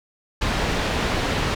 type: low-pass noise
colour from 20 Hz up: pink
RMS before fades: -23 dBFS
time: 0.41-1.55 s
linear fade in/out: 10 ms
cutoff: 4100 Hz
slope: 12 dB/octave
effects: none